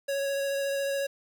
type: tone with vibrato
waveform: square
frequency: 554.4 Hz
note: C#5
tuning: in tune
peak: -28 dBFS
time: 0.08-1.07 s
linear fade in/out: 10 ms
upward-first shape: triangle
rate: 14 Hz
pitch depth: 14 cents each way
effects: 9-bit